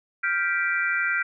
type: chord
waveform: sine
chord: G dominant seventh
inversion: third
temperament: equal with one note detuned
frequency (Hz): 1396.9 / 1568 / 1964.2 / 2349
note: F6 / G6 / B6 / D7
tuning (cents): 0 / 0 / -10 / 0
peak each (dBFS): -26 / -27 / -28 / -29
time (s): 0.23-1.23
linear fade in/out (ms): 10
effects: none